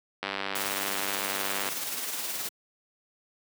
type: click train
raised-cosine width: 0.3 ms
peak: -14 dBFS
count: 144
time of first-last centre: 0.23-1.688 s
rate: 98.1 Hz
type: noise with tremolo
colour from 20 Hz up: white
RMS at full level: -32 dBFS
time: 0.55-2.49 s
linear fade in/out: 5 ms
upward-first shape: sine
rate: 19 Hz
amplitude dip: 35%
effects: high-pass 200 Hz 12 dB/octave